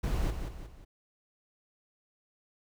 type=noise with echo; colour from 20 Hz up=brown; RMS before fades=-30 dBFS; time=0.03-0.31 s; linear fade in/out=10 ms; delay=180 ms; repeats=3; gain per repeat=-7 dB; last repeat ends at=0.85 s; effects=none